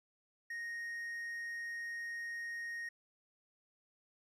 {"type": "tone", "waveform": "triangle", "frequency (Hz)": 1864.7, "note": "A#6", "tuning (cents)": 0, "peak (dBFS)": -38, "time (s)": [0.5, 2.89], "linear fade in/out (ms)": 5, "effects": ["resampled to 32000 Hz", "13-bit"]}